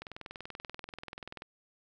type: click train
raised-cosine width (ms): 0.3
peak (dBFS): -26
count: 30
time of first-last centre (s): 0.02-1.421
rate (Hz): 20.7
effects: none